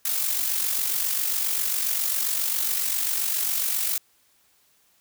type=noise with amplitude modulation; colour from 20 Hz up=blue; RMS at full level=-23 dBFS; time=0.05-3.98 s; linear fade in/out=5 ms; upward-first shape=sine; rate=47.4 Hz; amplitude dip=50%; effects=white hiss -63 dBFS RMS until 5 s